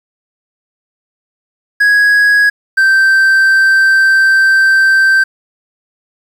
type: tone pair in turn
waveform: triangle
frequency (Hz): 1661.2 / 1560.3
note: G#6 / G6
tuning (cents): 0 / -9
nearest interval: minor second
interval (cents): 109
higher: first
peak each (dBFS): -4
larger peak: neither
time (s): 1.8-2.5 / 2.77-5.24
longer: second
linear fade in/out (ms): 10
effects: 7-bit